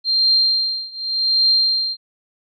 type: tone with tremolo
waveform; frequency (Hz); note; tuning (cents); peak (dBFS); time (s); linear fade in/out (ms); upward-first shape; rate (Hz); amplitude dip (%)
sine; 4178; C8; -3; -11; 0.04-1.97; 50; triangle; 0.86; 95
effects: none